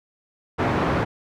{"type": "band-pass noise", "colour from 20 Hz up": "pink", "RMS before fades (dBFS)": -22, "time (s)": [0.58, 1.05], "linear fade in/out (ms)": 20, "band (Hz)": [100, 1500], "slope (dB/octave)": 12, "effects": []}